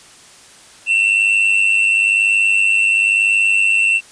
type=tone with amplitude modulation; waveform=triangle; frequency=2696 Hz; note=E7; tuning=38 cents sharp; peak=-7 dBFS; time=0.86-4.01 s; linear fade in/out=50 ms; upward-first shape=sine; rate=101 Hz; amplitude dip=60%; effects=white hiss -43 dBFS RMS until 4.11 s + resampled to 22050 Hz